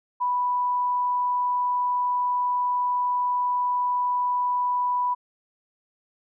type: tone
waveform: sine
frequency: 987 Hz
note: B5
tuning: 1 cent flat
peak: -21 dBFS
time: 0.2-5.15 s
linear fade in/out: 20 ms
effects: none